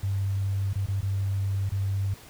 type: tone with dropouts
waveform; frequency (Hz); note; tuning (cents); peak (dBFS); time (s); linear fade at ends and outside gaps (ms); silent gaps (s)
sine; 98; G2; 0; -24; 0.03-2.14; 5; 0.732-0.756 / 0.861-0.883 / 1.009-1.028 / 1.693-1.719
effects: pink hiss -49 dBFS RMS until 2.29 s